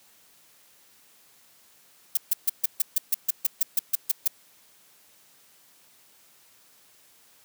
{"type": "noise bursts", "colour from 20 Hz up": "violet", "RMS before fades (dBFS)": -21, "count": 14, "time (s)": [2.15, 4.278], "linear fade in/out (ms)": 5, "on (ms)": 22, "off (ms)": 140, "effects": ["white hiss -58 dBFS RMS until 7.44 s", "high-pass 100 Hz 12 dB/octave"]}